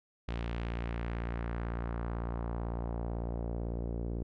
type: tone with low-pass filter sweep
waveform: sawtooth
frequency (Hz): 58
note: A#1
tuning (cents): -8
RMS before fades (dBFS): -36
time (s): 0.28-4.23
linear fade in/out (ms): 5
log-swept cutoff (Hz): 3300 to 420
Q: 1.4
effects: none